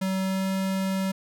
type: tone with pitch glide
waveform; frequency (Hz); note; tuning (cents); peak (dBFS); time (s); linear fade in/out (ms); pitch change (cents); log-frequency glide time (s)
square; 190 to 191.32; F#3 to G3; +46 to -42; -25; 0.01-1.12; 10; +12; 0.22-0.48
effects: none